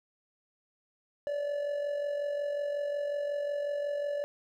triangle tone with amplitude modulation, 578 Hz, D5, 28 cents flat, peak -26 dBFS, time 1.27-4.24 s, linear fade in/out 0 ms, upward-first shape sine, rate 45.5 Hz, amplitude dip 50%, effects none

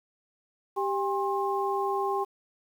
sine tone cluster, 392.7 / 806 / 1066 Hz, G4 / G5 / C6, +3 / +48 / +32 cents, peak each -29 / -30 / -31 dBFS, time 0.76-2.25 s, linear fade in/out 20 ms, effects 9-bit

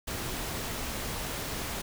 pink noise, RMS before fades -35 dBFS, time 0.07-1.82 s, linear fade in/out 10 ms, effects none

